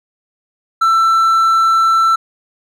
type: tone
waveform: triangle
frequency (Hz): 1335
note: E6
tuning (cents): +22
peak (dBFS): -7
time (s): 0.81-2.16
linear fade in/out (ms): 10
effects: none